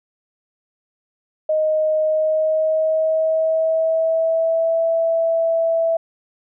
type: tone with pitch glide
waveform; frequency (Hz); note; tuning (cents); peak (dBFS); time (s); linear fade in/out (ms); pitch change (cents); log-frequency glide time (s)
sine; 622.3 to 659.3; D#5 to E5; 0 to 0; -15; 1.49-5.97; 5; +100; 2.02-4.83
effects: none